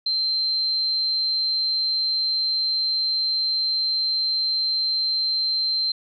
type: tone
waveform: sine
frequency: 4125 Hz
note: C8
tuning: 25 cents flat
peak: -20 dBFS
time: 0.06-5.92 s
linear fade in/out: 5 ms
effects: none